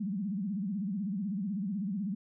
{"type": "tone with vibrato", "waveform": "sine", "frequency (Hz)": 197.5, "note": "G3", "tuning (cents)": 13, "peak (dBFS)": -31, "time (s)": [0, 2.15], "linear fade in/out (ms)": 10, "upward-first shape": "sine", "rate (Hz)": 16, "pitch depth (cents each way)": 180, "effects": []}